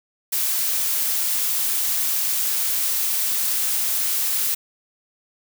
blue noise, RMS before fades -22 dBFS, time 0.32-4.55 s, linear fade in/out 10 ms, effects none

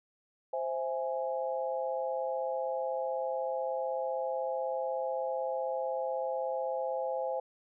sine chord, C augmented, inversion none, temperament equal, 523.3 / 659.3 / 830.6 Hz, C5 / E5 / G#5, 0 / 0 / 0 cents, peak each -33 / -37 / -37 dBFS, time 0.53-7.4 s, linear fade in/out 5 ms, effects none

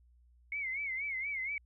sine tone with vibrato, 2173 Hz, C#7, 35 cents flat, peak -34 dBFS, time 0.52-1.58 s, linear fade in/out 2 ms, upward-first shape sine, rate 4.2 Hz, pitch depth 110 cents each way, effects added 60 Hz sine -61 dBFS peak until 1.65 s

